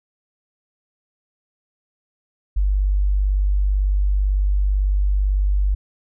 sine tone, 49 Hz, G1, in tune, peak -15 dBFS, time 2.56-5.75 s, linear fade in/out 10 ms, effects none

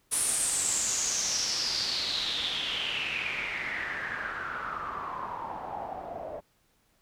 white noise with low-pass filter sweep, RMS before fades -32 dBFS, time 0.11-6.41 s, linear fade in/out 20 ms, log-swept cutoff 10000 to 610 Hz, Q 6.6, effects pink hiss -69 dBFS RMS until 7.01 s

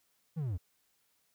triangle linear sweep, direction down, 169.7 to 77.78 Hz, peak -30 dBFS, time 0.36-0.58 s, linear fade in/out 20 ms, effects white hiss -74 dBFS RMS until 1.34 s

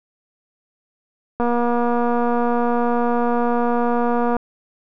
click train, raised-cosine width 1 ms, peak -8 dBFS, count 710, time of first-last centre 1.4-4.367 s, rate 239 Hz, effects none

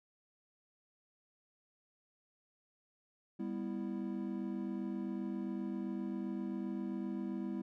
triangle chord, E minor, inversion first, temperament equal with one note detuned, 199.31 / 246.9 / 329.6 Hz, G3 / B3 / E4, +29 / 0 / 0 cents, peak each -38 / -40 / -40 dBFS, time 3.39-7.62 s, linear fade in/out 10 ms, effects none

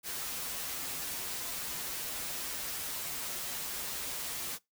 white noise with comb filter, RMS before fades -38 dBFS, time 0.03-4.59 s, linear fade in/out 50 ms, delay 9.4 ms, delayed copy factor -0.65, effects noise-tail reverb RT60 0.2 s tail -23 dB re dry

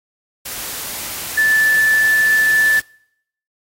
sine tone in noise, 1752 Hz, A6, 8 cents flat, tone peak -11 dBFS, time 1.37-2.8 s, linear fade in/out 10 ms, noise white, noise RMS -27 dBFS, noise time 0.45-2.81 s, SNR +13 dB, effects noise-tail reverb RT60 0.7 s tail -24 dB re dry + AAC 48 kbps

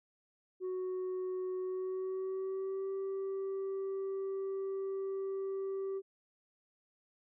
sine tone with pitch glide, 370 to 387.9 Hz, F#4 to G4, 0 to -18 cents, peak -32 dBFS, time 0.6-6.02 s, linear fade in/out 50 ms, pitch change +82 cents, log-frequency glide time 1.59-2.91 s, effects tanh soft clip ceiling -34 dBFS

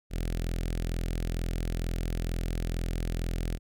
sawtooth tone with notch filter, 42.18 Hz, E1, 41 cents sharp, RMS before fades -31 dBFS, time 0.1-3.59 s, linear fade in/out 50 ms, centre 1000 Hz, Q 0.94, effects none

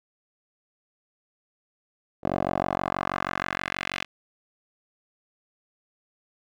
10% pulse tone with band-pass filter sweep, 46.25 Hz, F#1, in tune, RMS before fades -29 dBFS, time 2.23-4.05 s, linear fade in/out 20 ms, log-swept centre 520 to 2700 Hz, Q 1.7, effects none

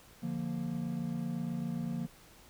triangle chord, Bb major, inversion first, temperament equal, 146.83 / 174.61 / 233.1 Hz, D3 / F3 / Bb3, 0 / 0 / 0 cents, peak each -38 / -35 / -35 dBFS, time 0.22-2.07 s, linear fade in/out 20 ms, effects pink hiss -58 dBFS RMS until 2.49 s

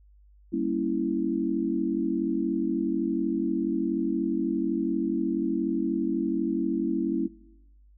sine chord, G diminished seventh, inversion none, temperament equal, 196 / 233.1 / 277.2 / 329.6 Hz, G3 / Bb3 / Db4 / Fb4, 0 / 0 / 0 / 0 cents, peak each -33 / -31 / -30 / -28 dBFS, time 0.52-7.28 s, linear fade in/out 20 ms, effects noise-tail reverb RT60 1.0 s tail -21 dB re dry + added 50 Hz sine -53 dBFS peak until 7.97 s

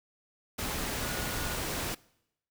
sine tone in noise, 1452 Hz, F#6, 33 cents flat, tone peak -42 dBFS, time 1.02-1.56 s, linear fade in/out 10 ms, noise pink, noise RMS -34 dBFS, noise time 0.58-1.95 s, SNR -11 dB, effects noise-tail reverb RT60 0.8 s tail -23 dB re dry

